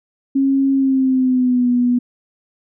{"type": "tone with pitch glide", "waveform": "sine", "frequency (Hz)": [271.8, 245], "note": ["C#4", "B3"], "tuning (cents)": [-34, -14], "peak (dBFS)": -12, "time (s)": [0.35, 1.99], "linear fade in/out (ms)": 10, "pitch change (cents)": -180, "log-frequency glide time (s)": [0.73, 1.69], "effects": []}